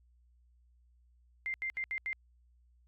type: tone bursts at uneven times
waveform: sine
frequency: 2093 Hz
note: C7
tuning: in tune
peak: -33 dBFS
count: 5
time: 1.46-1.54 / 1.62-1.7 / 1.77-1.84 / 1.91-1.98 / 2.06-2.13 s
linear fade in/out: 0 ms
effects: added 60 Hz sine -63 dBFS peak until 2.87 s + AAC 48 kbps